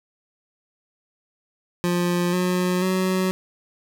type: tone with pitch steps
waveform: 25% pulse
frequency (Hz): 175.8 / 181.06 / 186.47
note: F3 / F#3 / F#3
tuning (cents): +12 / -37 / +14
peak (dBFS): -16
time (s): 1.84-3.31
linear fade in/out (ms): 0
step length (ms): 490
effects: none